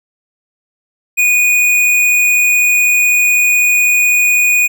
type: tone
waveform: square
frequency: 2466 Hz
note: D#7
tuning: 16 cents flat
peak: -9 dBFS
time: 1.17-4.68 s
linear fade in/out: 20 ms
effects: none